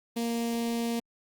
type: tone with notch filter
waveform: sawtooth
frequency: 233.1 Hz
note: A#3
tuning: in tune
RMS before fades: -30 dBFS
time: 0.16-1 s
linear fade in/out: 10 ms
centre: 1400 Hz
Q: 0.95
effects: Opus 32 kbps